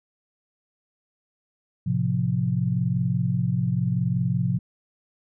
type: chord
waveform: sine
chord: F major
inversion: first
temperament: equal with one note detuned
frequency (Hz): 110 / 130.81 / 175.83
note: A2 / C3 / F3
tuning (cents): 0 / 0 / +12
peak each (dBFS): -27 / -24 / -25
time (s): 1.86-4.59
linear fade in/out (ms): 10
effects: none